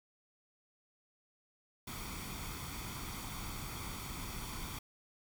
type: noise with comb filter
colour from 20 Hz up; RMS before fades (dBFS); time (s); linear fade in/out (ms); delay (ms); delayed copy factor
pink; -43; 1.87-4.79; 5; 0.88; +0.6
effects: none